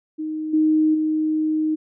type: tone with level steps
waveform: sine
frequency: 311.1 Hz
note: D#4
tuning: in tune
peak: -24 / -14 / -18 dBFS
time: 0.18-1.76 s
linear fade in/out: 20 ms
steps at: 0.53 / 0.94 s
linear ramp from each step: 10 ms
effects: none